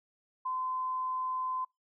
sine tone, 1027 Hz, C6, 33 cents flat, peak -31 dBFS, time 0.45-1.65 s, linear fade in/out 10 ms, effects noise-tail reverb RT60 0.2 s tail -26 dB re dry

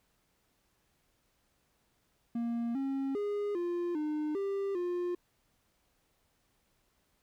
triangle tone with pitch steps, 234.3 / 271.5 / 411 / 348.7 / 303.2 / 395.3 / 353.6 Hz, A#3 / C#4 / G#4 / F4 / D#4 / G4 / F4, +9 / -36 / -18 / -3 / -45 / +15 / +22 cents, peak -29 dBFS, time 2.35-5.15 s, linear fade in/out 5 ms, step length 400 ms, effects pink hiss -74 dBFS RMS until 7.22 s

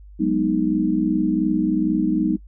sine chord, G# minor seventh, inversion third, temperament equal, 185 / 207.7 / 246.9 / 311.1 Hz, F#3 / G#3 / B3 / D#4, 0 / 0 / 0 / 0 cents, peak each -24 / -24 / -24 / -20 dBFS, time 0.19-2.37 s, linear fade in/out 20 ms, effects noise-tail reverb RT60 0.1 s tail -23 dB re dry + added 50 Hz sine -40 dBFS peak until 2.47 s

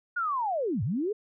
sine linear two-way sweep, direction down then up, 1466 to 91.7 to 443.3 Hz, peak -26 dBFS, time 0.16-1.13 s, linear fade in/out 10 ms, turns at 0.83 s, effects none

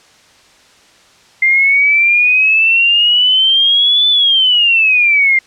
sine exponential two-way sweep, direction up then down, 2093 to 3520 to 2093 Hz, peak -7 dBFS, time 1.42-5.39 s, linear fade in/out 5 ms, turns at 4.09 s, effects white hiss -46 dBFS RMS until 5.46 s + low-pass 6000 Hz 12 dB/octave

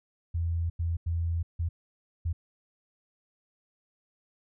sine tone bursts at uneven times, 84 Hz, E2, 33 cents sharp, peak -26 dBFS, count 5, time 0.34-0.7 / 0.79-0.97 / 1.06-1.43 / 1.59-1.69 / 2.25-2.33 s, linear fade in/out 10 ms, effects none

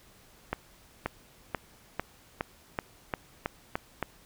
accelerating click train, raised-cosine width 0.5 ms, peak -14 dBFS, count 10, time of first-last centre 0.53-4.027 s, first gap 530 ms, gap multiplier 0.92, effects pink hiss -58 dBFS RMS until 4.25 s

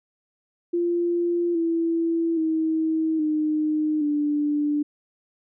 sine tone with pitch steps, 345.6 / 332.1 / 319.1 / 306.7 / 294.7 Hz, F4 / E4 / D#4 / D#4 / D4, -18 / +13 / +44 / -25 / +6 cents, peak -20 dBFS, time 0.73-4.83 s, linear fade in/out 10 ms, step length 820 ms, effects none

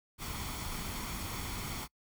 pink noise with comb filter, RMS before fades -39 dBFS, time 0.18-1.88 s, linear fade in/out 50 ms, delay 0.9 ms, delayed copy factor +0.5, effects noise-tail reverb RT60 0.1 s tail -26 dB re dry

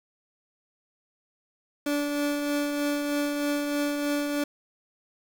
30% pulse tone with tremolo, 290 Hz, D4, 22 cents flat, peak -21 dBFS, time 1.86-4.44 s, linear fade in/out 5 ms, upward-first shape triangle, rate 3.2 Hz, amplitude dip 40%, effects 8-bit

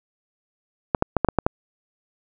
clicks, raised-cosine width 1 ms, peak -3 dBFS, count 7, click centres 0.948 / 1.024 / 1.167 / 1.247 / 1.287 / 1.387 / 1.465 s, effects none

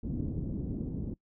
white low-pass noise, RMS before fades -35 dBFS, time 0.03-1.14 s, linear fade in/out 5 ms, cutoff 280 Hz, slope 24 dB/octave, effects noise-tail reverb RT60 0.1 s tail -22 dB re dry

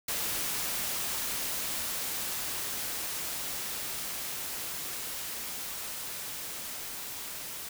white noise with level ramp, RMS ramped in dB -32 to -40 dBFS, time 0.08-7.69 s, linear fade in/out 5 ms, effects none

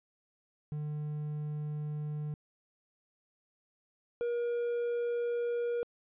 triangle tone pair in turn, 150 / 476.2 Hz, D3 / A#4, +37 / +37 cents, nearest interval octave + minor sixth, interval 2000 cents, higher second, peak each -32 / -28 dBFS, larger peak second, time 0.72-2.34 / 4.21-5.83 s, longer neither, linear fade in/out 0 ms, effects resampled to 8000 Hz

